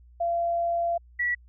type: tone pair in turn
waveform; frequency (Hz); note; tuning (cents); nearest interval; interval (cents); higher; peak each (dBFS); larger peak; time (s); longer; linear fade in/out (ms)
sine; 684 / 1941.9; F5 / B6; -36 / -30; octave + tritone; 1806; second; -23; neither; 0.2-0.98 / 1.19-1.35; first; 10
effects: added 60 Hz sine -50 dBFS peak until 1.48 s